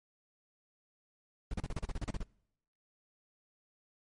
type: noise bursts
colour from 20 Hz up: brown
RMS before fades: -35 dBFS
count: 12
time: 1.51-2.231 s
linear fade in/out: 2 ms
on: 28 ms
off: 35 ms
effects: noise-tail reverb RT60 0.8 s tail -25 dB re dry + MP3 48 kbps